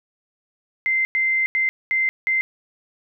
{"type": "tone bursts at uneven times", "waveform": "sine", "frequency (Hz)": 2080, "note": "C7", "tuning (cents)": -11, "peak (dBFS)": -17, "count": 5, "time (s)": [[0.86, 1.05], [1.15, 1.46], [1.55, 1.69], [1.91, 2.09], [2.27, 2.41]], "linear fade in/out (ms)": 0, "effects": []}